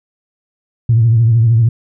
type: tone with vibrato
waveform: sine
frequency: 114.8 Hz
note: A#2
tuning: 26 cents flat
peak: -6 dBFS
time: 0.89-1.69 s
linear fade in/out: 5 ms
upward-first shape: triangle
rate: 13 Hz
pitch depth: 94 cents each way
effects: tanh soft clip ceiling -2 dBFS